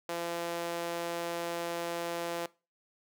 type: tone with high-pass filter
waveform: sawtooth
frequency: 170.5 Hz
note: F3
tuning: 41 cents flat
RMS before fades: -36 dBFS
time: 0.09-2.46 s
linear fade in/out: 0 ms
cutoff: 480 Hz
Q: 1.4
effects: noise-tail reverb RT60 0.3 s tail -21 dB re dry